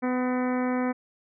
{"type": "harmonic tone with a mistuned harmonic", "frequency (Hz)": 251.4, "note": "B3", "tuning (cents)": 31, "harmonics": [1, 2, 3, 4, 5, 6, 7, 8, 9], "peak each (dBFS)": [-25, -31, -35, -37, -39, -41, -42, -43, -44], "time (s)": [0.02, 0.93], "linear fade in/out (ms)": 20, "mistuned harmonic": 7, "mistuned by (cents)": 29, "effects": []}